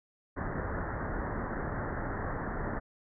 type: low-pass noise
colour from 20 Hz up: pink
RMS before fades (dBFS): -35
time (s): 0.36-2.8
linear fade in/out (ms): 20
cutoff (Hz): 1900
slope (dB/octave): 96
effects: none